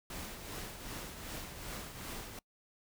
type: noise with tremolo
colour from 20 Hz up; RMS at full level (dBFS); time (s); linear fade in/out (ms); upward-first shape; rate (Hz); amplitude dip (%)
pink; -42; 0.1-2.39; 2; triangle; 2.6; 55
effects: noise-tail reverb RT60 0.1 s tail -25 dB re dry